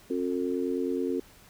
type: harmonic tone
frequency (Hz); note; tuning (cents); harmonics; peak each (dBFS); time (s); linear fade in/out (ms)
89.6; F2; +45; 3 / 4 / 5; -30 / -31 / -32; 0.1-1.2; 5
effects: pink hiss -55 dBFS RMS until 1.49 s